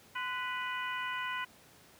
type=harmonic tone with a mistuned harmonic; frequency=493.9 Hz; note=B4; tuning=in tune; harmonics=2 / 3 / 4 / 5 / 6; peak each=-38 / -39 / -41 / -44 / -44 dBFS; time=0.15-1.45 s; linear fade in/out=10 ms; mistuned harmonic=2; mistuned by=+54 cents; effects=pink hiss -59 dBFS RMS until 1.99 s + high-pass 100 Hz 12 dB/octave